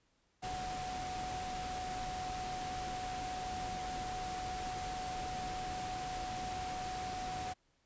sine tone in noise, 740 Hz, F#5, in tune, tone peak -39 dBFS, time 0.42-7.54 s, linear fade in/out 20 ms, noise pink, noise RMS -44 dBFS, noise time 0.42-7.54 s, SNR +2 dB, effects pink hiss -75 dBFS RMS until 7.85 s + resampled to 16000 Hz

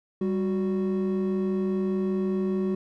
triangle tone pair together, 196 / 369.5 Hz, G3 / F#4, 0 / -2 cents, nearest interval major seventh, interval 1098 cents, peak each -23 / -25 dBFS, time 0.21-2.75 s, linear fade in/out 5 ms, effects tanh soft clip ceiling -15 dBFS

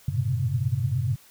sine tone cluster, 95.4 / 110.7 / 121.2 / 129.2 / 138 Hz, G2 / A2 / B2 / C3 / C#3, -47 / +11 / -32 / -21 / -7 cents, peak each -29 dBFS, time 0.08-1.16 s, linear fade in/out 5 ms, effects white hiss -54 dBFS RMS until 1.3 s

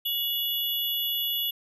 sine tone cluster, 2909 / 3424 / 11870 Hz, F#7 / A7 / F#9, -30 / -48 / +4 cents, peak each -30 dBFS, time 0.05-1.51 s, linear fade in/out 10 ms, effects none

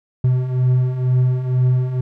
triangle beating tone pair, 125.4 / 127.5 Hz, B2 / C3, +27 / -44 cents, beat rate 2.1 Hz, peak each -19 / -13 dBFS, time 0.24-2.01 s, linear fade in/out 5 ms, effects none

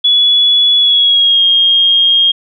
sine tone with pitch glide, 3400 to 3239 Hz, G#7 to G#7, +40 to -44 cents, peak -6 dBFS, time 0.04-2.32 s, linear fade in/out 10 ms, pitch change -84 cents, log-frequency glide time 0.78-1.43 s, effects none

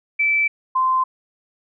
sine tone pair in turn, 2320 / 1037.6 Hz, D7 / C6, -22 / -15 cents, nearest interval octave + major second, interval 1393 cents, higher first, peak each -15 dBFS, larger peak neither, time 0.19-0.48 / 0.75-1.04 s, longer neither, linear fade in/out 10 ms, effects none

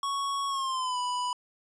square tone with pitch glide, 1110 to 988.9 Hz, C#6 to B5, +2 to +2 cents, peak -29 dBFS, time 0.03-1.33 s, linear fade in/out 2 ms, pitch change -200 cents, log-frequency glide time 0.48-0.98 s, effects resampled to 22050 Hz

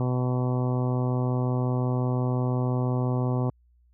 harmonic tone, 125.7 Hz, B2, 31 cents sharp, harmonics 1 / 2 / 3 / 4 / 5 / 6 / 7 / 8 / 9, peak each -24 / -30 / -34 / -36 / -38 / -40 / -41 / -42 / -43 dBFS, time 0-3.5 s, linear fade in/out 2 ms, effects added 60 Hz sine -58 dBFS peak until 3.93 s

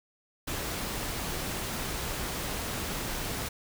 pink noise, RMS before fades -34 dBFS, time 0.47-3.49 s, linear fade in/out 10 ms, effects none

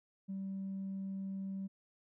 triangle tone with tanh clipping, 193.4 Hz, G3, 23 cents flat, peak -38 dBFS, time 0.28-1.68 s, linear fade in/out 20 ms, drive 5 dB, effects none

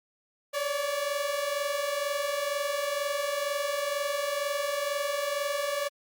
sawtooth tone pair together, 557.9 / 580 Hz, C#5 / D5, +11 / -22 cents, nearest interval minor second, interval 67 cents, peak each -29 / -26 dBFS, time 0.53-5.89 s, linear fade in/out 20 ms, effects Opus 48 kbps

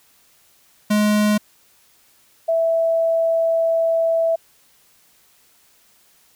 square / sine tone pair in turn, 210 / 658.7 Hz, G#3 / E5, +19 / -1 cents, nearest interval octave + minor sixth, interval 1980 cents, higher second, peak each -15 dBFS, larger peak neither, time 0.9-1.38 / 2.48-4.36 s, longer second, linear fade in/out 10 ms, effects white hiss -56 dBFS RMS until 6.35 s

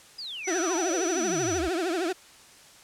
sine exponential sweep, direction down, 5070 to 60.4 Hz, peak -34 dBFS, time 0.18-1.69 s, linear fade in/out 10 ms
sine tone, 5920 Hz, F#8, in tune, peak -31 dBFS, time 0.43-1.61 s, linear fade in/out 50 ms
35% pulse tone with vibrato, 349.2 Hz, F4, in tune, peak -24 dBFS, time 0.47-2.13 s, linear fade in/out 10 ms, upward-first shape triangle, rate 13 Hz, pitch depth 200 cents each way
effects white hiss -52 dBFS RMS until 2.83 s + low-pass 9000 Hz 12 dB/octave

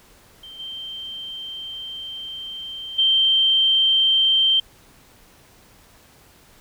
sine tone with level steps, 3136 Hz, G7, in tune, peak -37 / -30 / -14 dBFS, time 0.43-4.6 s, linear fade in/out 5 ms, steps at 0.59 / 2.98 s, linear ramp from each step 10 ms, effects pink hiss -52 dBFS RMS until 6.6 s

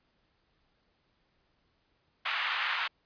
pink band-pass noise, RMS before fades -32 dBFS, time 2.25-2.88 s, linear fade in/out 10 ms, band 1100 to 3300 Hz, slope 24 dB/octave, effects pink hiss -73 dBFS RMS until 3.05 s + resampled to 11025 Hz

